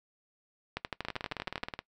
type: two click trains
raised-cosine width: 0.3 ms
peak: -17 / -20 dBFS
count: 12 / 15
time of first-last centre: 0.77-1.636 / 1.05-1.791 s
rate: 12.7 / 18.9 Hz
effects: noise-tail reverb RT60 0.1 s tail -20 dB re dry